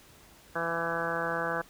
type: harmonic tone with a mistuned harmonic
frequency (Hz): 167.1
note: E3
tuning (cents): +24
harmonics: 1 / 2 / 3 / 4 / 5 / 6 / 7 / 8 / 9 / 10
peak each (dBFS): -41 / -41 / -35 / -37 / -39 / -40 / -37 / -40 / -35 / -39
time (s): 0.55-1.62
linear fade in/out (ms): 10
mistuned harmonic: 9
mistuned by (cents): +17
effects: pink hiss -56 dBFS RMS until 1.69 s